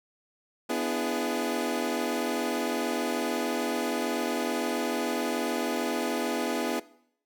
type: chord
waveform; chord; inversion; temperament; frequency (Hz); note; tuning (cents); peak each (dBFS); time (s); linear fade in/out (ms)
25% pulse; E dominant seventh; second; equal with one note detuned; 246.9 / 293.7 / 336 / 415.3; B3 / D4 / E4 / G#4; 0 / 0 / +33 / 0; -28 / -30 / -29 / -30; 0.69-6.8; 10
effects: noise-tail reverb RT60 0.7 s tail -20 dB re dry